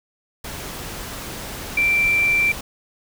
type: tone in noise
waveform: sine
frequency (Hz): 2349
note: D7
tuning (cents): 0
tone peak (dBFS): -15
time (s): 1.77-2.52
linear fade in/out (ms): 5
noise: pink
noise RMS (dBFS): -32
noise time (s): 0.44-2.61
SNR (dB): +14
effects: none